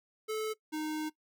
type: tone pair in turn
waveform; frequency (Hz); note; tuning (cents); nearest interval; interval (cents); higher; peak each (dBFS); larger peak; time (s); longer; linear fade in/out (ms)
square; 434.5 / 308.7; A4 / D#4; -22 / -14; tritone; 592; first; -33 / -34; first; 0.28-0.54 / 0.72-1.1; second; 20
effects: noise-tail reverb RT60 0.1 s tail -19 dB re dry